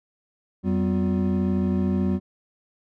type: tone cluster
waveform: triangle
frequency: 87.8 / 191.6 / 250.1 / 357.3 Hz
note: F2 / G3 / B3 / F4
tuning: +10 / -39 / +22 / +40 cents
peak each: -26 / -20 / -26 / -29 dBFS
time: 0.63-2.2 s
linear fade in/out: 50 ms
effects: none